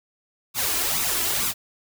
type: noise with flanger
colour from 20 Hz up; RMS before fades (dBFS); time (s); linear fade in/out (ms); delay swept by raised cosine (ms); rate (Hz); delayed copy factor
white; -24; 0.54-1.54; 50; 0.79 to 2.99; 2.2; +0.65
effects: none